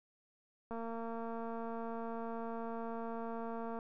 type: click train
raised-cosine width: 1 ms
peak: -30 dBFS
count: 706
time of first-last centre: 0.71-3.789 s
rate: 229 Hz
effects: none